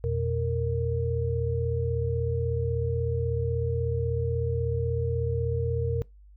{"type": "tone cluster", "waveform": "sine", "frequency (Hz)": [84.8, 121.1, 463.7], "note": ["E2", "B2", "A#4"], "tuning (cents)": [50, -34, -9], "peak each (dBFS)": -29, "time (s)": [0.04, 6.02], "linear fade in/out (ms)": 0, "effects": ["noise-tail reverb RT60 0.2 s tail -23 dB re dry", "added 50 Hz sine -49 dBFS peak until 6.36 s"]}